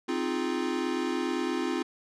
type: chord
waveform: square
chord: F minor seventh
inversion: second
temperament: equal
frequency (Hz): 261.6 / 311.1 / 349.2 / 415.3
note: C4 / Eb4 / F4 / Ab4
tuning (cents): 0 / 0 / 0 / 0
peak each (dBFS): -33 / -35 / -32 / -38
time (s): 0.08-1.83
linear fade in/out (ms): 10
effects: low-pass 6000 Hz 12 dB/octave